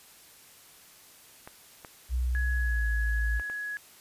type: clicks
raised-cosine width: 0.5 ms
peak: -27 dBFS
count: 4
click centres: 1.475 / 1.848 / 3.397 / 3.499 s
type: tone with pitch glide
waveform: sine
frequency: 62.1 to 56.29 Hz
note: B1 to A1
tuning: +10 to +40 cents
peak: -25 dBFS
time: 2.09-3.42 s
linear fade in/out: 50 ms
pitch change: -170 cents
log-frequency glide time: 2.53-2.85 s
type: tone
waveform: sine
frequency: 1677 Hz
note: G#6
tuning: 16 cents sharp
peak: -32 dBFS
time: 2.35-3.77 s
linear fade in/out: 0 ms
effects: white hiss -54 dBFS RMS until 4 s + resampled to 32000 Hz